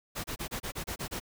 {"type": "noise bursts", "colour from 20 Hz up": "pink", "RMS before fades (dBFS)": -36, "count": 9, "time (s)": [0.15, 1.201], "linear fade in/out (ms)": 20, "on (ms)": 91, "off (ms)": 29, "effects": []}